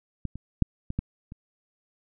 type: clicks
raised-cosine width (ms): 5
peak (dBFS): -18 / -25 / -7 / -19 / -14 / -28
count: 6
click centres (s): 0.253 / 0.356 / 0.623 / 0.904 / 0.99 / 1.321
effects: none